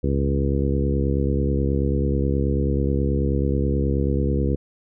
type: harmonic tone with a mistuned harmonic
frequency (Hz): 69.3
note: C#2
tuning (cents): 0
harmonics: 1 / 2 / 3 / 4 / 5 / 6 / 7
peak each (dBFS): -22 / -25 / -27 / -28 / -29 / -30 / -30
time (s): 0.03-4.56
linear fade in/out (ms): 10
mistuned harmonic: 1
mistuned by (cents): +43
effects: none